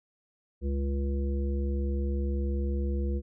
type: harmonic tone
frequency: 69.3 Hz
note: C#2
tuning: in tune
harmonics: 1 / 3 / 5 / 7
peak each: -27 / -36 / -38 / -41 dBFS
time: 0.61-3.22 s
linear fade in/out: 50 ms
effects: none